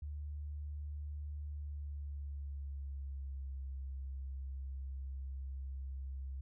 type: tone with pitch glide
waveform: sine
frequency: 73.5 to 67.01 Hz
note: D2 to C2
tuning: +2 to +42 cents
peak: -40 dBFS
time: 0.02-6.41 s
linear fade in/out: 5 ms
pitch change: -160 cents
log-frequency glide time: 1.48-3.6 s
effects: none